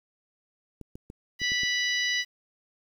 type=clicks; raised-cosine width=3 ms; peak=-28 dBFS; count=6; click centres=0.813 / 0.955 / 1.101 / 1.417 / 1.519 / 1.634 s
type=harmonic tone; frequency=984 Hz; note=B5; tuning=7 cents flat; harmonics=2 / 3 / 4 / 5 / 6; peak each=-27 / -31 / -33 / -35 / -37 dBFS; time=1.39-2.25 s; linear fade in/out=50 ms
effects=9-bit